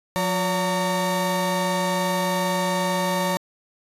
35% pulse tone cluster, 178.7 / 567 / 916 Hz, F3 / C#5 / A#5, +40 / +39 / -31 cents, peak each -24 dBFS, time 0.16-3.37 s, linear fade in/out 0 ms, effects resampled to 32000 Hz

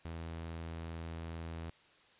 sawtooth tone, 82.41 Hz, E2, in tune, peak -37 dBFS, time 0.05-1.7 s, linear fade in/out 0 ms, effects white hiss -64 dBFS RMS until 2.19 s + resampled to 8000 Hz

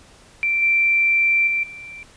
sine tone with level steps, 2349 Hz, D7, in tune, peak -17 / -14 / -18 / -34 dBFS, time 0.43-2.03 s, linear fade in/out 0 ms, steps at 0.62 / 1.47 / 1.63 s, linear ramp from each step 5 ms, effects pink hiss -49 dBFS RMS until 2.16 s + resampled to 22050 Hz

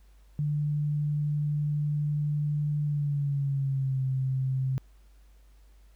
sine tone with pitch glide, 148 to 131.85 Hz, D3 to C3, +14 to +14 cents, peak -25 dBFS, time 0.39-4.78 s, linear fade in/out 0 ms, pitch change -200 cents, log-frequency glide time 2.83-4.02 s, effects added 50 Hz sine -53 dBFS peak until 5.95 s + pink hiss -68 dBFS RMS until 5.95 s

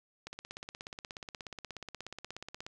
click train, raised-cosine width 0.2 ms, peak -25 dBFS, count 41, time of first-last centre 0.27-2.665 s, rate 16.7 Hz, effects none

